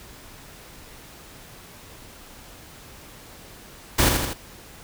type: noise with echo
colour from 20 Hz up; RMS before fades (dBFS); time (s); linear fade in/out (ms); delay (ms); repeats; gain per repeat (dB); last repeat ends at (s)
pink; -18; 3.98-4.09; 10; 82; 3; -4; 4.336
effects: pink hiss -45 dBFS RMS until 4.83 s